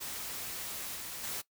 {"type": "noise with level steps", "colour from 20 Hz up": "white", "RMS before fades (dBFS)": [-40, -42, -38], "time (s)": [0, 1.42], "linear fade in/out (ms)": 20, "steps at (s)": [0.95, 1.23], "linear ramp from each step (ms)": 10, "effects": ["noise-tail reverb RT60 0.1 s tail -18 dB re dry"]}